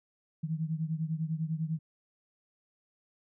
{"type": "beating tone pair", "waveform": "sine", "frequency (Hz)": [156.8, 166.8], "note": ["D#3", "E3"], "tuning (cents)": [14, 21], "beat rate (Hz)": 10, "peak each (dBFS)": [-32, -35], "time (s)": [0.43, 1.79], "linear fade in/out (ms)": 10, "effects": []}